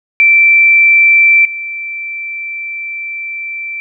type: tone with level steps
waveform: sine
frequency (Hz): 2339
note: D7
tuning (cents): -8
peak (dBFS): -4 / -19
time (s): 0.2-3.8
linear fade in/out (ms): 0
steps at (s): 1.45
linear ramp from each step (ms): 2
effects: none